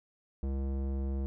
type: tone with low-pass filter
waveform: square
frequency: 67.6 Hz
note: C#2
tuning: 43 cents flat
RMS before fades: -33 dBFS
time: 0.43-1.26 s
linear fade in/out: 0 ms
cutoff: 460 Hz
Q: 0.85
effects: none